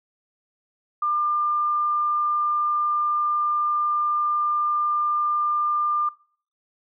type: tone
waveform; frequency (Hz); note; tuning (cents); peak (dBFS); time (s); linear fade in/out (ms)
sine; 1198; D6; +34; -20; 1.02-6.09; 5
effects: noise-tail reverb RT60 0.5 s tail -23 dB re dry